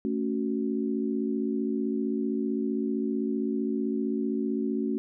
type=chord; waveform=sine; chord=F# minor; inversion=first; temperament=just; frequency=222 / 277.5 / 370 Hz; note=A3 / C#4 / F#4; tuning=+16 / +2 / 0 cents; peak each=-29 / -30 / -32 dBFS; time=0.05-4.98 s; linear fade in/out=0 ms; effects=none